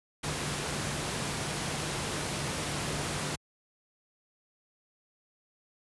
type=tone in noise; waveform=sine; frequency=146.83 Hz; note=D3; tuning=in tune; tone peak=-40 dBFS; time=0.23-3.36 s; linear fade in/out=10 ms; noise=pink; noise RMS=-33 dBFS; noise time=0.23-3.36 s; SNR=-10 dB; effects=high-pass 80 Hz 12 dB/octave + resampled to 24000 Hz